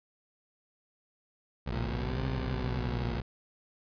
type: tone with vibrato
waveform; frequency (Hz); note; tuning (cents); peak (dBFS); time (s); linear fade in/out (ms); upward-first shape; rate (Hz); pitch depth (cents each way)
20% pulse; 60.6; B1; -32; -27; 1.66-3.22; 10; sine; 12; 270
type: exponential two-way sweep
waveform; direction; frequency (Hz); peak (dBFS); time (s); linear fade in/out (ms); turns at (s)
20% pulse; up then down; 112.7 to 133 to 116.3; -31; 1.72-3.2; 5; 2.25
effects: resampled to 11025 Hz